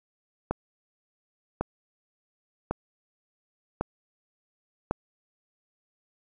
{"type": "click train", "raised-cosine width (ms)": 1, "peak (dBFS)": -12, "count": 5, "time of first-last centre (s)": [0.51, 4.91], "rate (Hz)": 0.909, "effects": []}